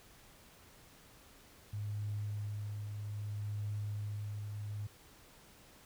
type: tone with tremolo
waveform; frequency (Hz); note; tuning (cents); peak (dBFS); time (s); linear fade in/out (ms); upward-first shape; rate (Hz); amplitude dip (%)
sine; 104; G#2; +3; -35; 1.73-4.87; 5; triangle; 0.63; 40
effects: pink hiss -60 dBFS RMS until 5.85 s